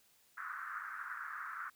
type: band-pass noise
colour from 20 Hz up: white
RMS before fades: -44 dBFS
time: 0.37-1.7 s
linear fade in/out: 10 ms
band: 1200 to 1600 Hz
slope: 48 dB/octave
effects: white hiss -69 dBFS RMS until 1.75 s